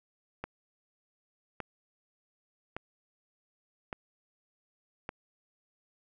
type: click train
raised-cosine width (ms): 0.5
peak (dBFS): -21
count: 5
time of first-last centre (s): 0.44-5.091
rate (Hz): 0.86
effects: none